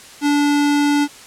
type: tone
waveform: square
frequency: 290 Hz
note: D4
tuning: 22 cents flat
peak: -14 dBFS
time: 0.21-1.08 s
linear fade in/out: 50 ms
effects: white hiss -40 dBFS RMS until 1.26 s + low-pass 9000 Hz 12 dB/octave